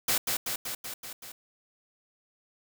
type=noise with echo; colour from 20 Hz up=white; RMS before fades=-26 dBFS; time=0.08-0.18 s; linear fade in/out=5 ms; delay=190 ms; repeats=6; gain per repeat=-3 dB; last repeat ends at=1.32 s; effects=none